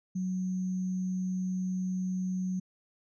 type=tone with sample-and-hold; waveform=sine; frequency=185 Hz; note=F#3; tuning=in tune; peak=-29 dBFS; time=0.15-2.6 s; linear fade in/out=10 ms; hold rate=6300 Hz; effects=resampled to 22050 Hz